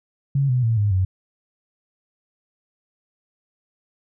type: tone with pitch steps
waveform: sine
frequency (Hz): 138.59 / 125.63 / 113.88 / 103.23 / 93.57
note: C#3 / B2 / A#2 / G#2 / F#2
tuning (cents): 0 / +30 / -40 / -10 / +20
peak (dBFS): -16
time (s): 0.35-1.05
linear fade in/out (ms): 5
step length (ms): 140
effects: none